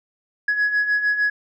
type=beating tone pair; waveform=sine; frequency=1673 / 1679.6 Hz; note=G#6 / G#6; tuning=+12 / +19 cents; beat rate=6.6 Hz; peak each=-23 / -17 dBFS; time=0.48-1.3 s; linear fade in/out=5 ms; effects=tanh soft clip ceiling -14 dBFS